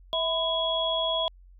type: tone cluster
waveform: sine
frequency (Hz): 651 / 1001 / 3334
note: E5 / B5 / G#7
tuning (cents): -22 / +23 / +6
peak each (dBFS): -28 / -32 / -27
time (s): 0.13-1.28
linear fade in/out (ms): 0
effects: added 45 Hz sine -49 dBFS peak until 1.59 s